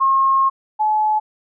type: tone pair in turn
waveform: sine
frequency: 1077 / 857 Hz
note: C6 / A5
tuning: +50 / -46 cents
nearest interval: major third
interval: 396 cents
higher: first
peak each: -12 / -14 dBFS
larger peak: first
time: 0-0.5 / 0.79-1.2 s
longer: first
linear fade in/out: 20 ms
effects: none